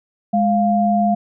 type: tone pair together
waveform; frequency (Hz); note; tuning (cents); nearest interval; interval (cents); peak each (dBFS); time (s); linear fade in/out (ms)
sine; 207.7 / 698.6; G#3 / F5; 0 / 0; octave + major sixth; 2100; -16; 0.33-1.15; 10
effects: none